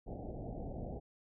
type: low-pass noise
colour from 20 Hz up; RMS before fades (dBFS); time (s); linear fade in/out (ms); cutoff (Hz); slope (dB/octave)
pink; -43; 0.06-1; 20; 790; 96
effects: none